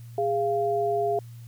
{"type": "tone pair together", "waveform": "sine", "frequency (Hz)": [410.2, 691], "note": ["G#4", "F5"], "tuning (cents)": [-21, -19], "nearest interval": "major sixth", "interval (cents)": 902, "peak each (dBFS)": -25, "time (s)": [0.18, 1.19], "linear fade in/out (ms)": 2, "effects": ["added 117 Hz sine -40 dBFS peak until 1.47 s", "white hiss -59 dBFS RMS until 1.47 s"]}